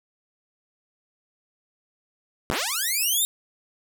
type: linear sweep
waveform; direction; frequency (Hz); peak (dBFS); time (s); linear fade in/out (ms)
5% pulse; up; 40.55 to 3750; -13; 2.5-3.25; 0
effects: none